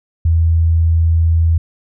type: tone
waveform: sine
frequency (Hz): 82.3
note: E2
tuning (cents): -2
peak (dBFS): -9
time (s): 0.25-1.58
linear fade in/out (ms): 5
effects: none